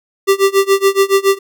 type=tone with tremolo; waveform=square; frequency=392 Hz; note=G4; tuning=in tune; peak=-7 dBFS; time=0.27-1.39 s; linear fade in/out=20 ms; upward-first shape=sine; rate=7.1 Hz; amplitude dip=95%; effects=none